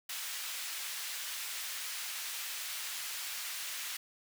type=high-pass noise; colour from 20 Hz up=pink; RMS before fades=-40 dBFS; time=0.09-3.97 s; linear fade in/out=5 ms; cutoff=2000 Hz; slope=12 dB/octave; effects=none